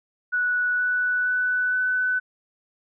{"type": "tone with pitch steps", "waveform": "sine", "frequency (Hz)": [1474, 1483.4, 1492.9, 1502.4], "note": ["F#6", "F#6", "F#6", "F#6"], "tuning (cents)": [-7, 4, 15, 26], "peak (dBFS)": -20, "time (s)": [0.32, 2.2], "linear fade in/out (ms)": 20, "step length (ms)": 470, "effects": []}